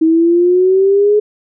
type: exponential sweep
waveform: sine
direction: up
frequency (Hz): 317.8 to 423.4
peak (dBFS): -7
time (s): 0.01-1.2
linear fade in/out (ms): 10
effects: none